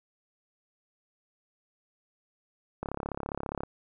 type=click train; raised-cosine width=1 ms; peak=-19 dBFS; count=29; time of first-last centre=2.83-3.635 s; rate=34.8 Hz; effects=none